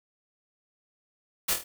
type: noise with echo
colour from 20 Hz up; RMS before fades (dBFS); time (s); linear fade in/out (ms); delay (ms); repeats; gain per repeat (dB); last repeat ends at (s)
white; -26; 1.48-1.54; 10; 25; 4; -5; 1.64
effects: none